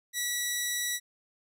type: tone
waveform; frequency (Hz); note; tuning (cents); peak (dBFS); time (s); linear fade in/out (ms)
10% pulse; 1944; B6; -28; -20; 0.13-1; 50
effects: none